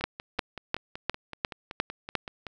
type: two click trains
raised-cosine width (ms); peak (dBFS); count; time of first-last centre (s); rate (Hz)
0.3; -21 / -9; 14 / 7; 0.01-2.467 / 0.04-2.153; 5.29 / 2.84
effects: none